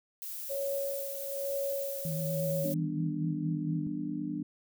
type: noise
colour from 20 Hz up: violet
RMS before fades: -40 dBFS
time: 0.22-2.74 s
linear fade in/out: 0 ms
type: tone with tremolo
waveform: sine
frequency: 554.4 Hz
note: C#5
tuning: in tune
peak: -30 dBFS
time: 0.49-2.74 s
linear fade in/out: 20 ms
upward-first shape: sine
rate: 1.1 Hz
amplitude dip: 65%
type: tone with vibrato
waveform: sine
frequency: 160.4 Hz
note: E3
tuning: 47 cents flat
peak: -32 dBFS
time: 2.05-3.87 s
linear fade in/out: 2 ms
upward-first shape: triangle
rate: 8.4 Hz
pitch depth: 56 cents each way
type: chord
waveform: sine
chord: E minor seventh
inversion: none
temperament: just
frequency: 164.81 / 197.78 / 247.2 / 296.7 Hz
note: E3 / G3 / B3 / D4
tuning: 0 / +16 / +2 / +18 cents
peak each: -40 / -40 / -39 / -35 dBFS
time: 2.64-4.43 s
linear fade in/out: 5 ms
effects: none